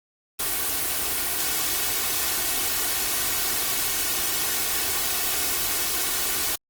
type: noise with comb filter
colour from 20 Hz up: white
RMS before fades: -25 dBFS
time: 0.39-6.56 s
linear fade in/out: 10 ms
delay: 2.7 ms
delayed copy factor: +0.55
effects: Opus 24 kbps